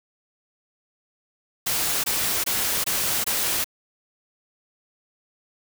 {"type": "noise bursts", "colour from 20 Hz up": "white", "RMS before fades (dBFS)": -24, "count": 5, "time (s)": [1.66, 3.644], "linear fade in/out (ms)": 10, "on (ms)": 380, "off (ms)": 21, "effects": []}